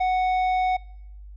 triangle tone with tanh clipping, 740 Hz, F#5, in tune, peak -21 dBFS, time 0-0.77 s, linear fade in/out 10 ms, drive 12 dB, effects noise-tail reverb RT60 0.9 s tail -25 dB re dry + added 50 Hz sine -39 dBFS peak until 1.36 s

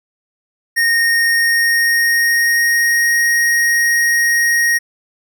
square tone with pitch glide, 1852 to 1873.5 Hz, A#6 to A#6, -12 to +8 cents, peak -12 dBFS, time 0.76-4.79 s, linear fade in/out 20 ms, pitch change +20 cents, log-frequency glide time 1.35-3.2 s, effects none

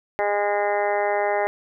harmonic tone, 204.7 Hz, G#3, 25 cents flat, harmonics 2 / 3 / 4 / 5 / 6 / 7 / 8 / 9 / 10, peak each -26 / -24 / -24 / -35 / -38 / -36 / -37 / -32 / -33 dBFS, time 0.19-1.47 s, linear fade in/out 0 ms, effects none

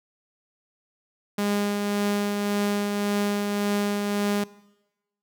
sawtooth tone with tremolo, 204.3 Hz, G#3, 28 cents flat, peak -18 dBFS, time 1.38-4.44 s, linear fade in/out 5 ms, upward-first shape triangle, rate 1.8 Hz, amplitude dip 35%, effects noise-tail reverb RT60 1.0 s tail -21 dB re dry

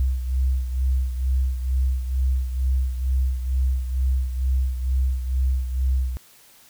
sine beating tone pair, 64.3 / 66.5 Hz, C2 / C2, -30 / +29 cents, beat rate 2.2 Hz, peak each -20 / -27 dBFS, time 0-6.17 s, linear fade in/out 0 ms, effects white hiss -52 dBFS RMS until 6.69 s

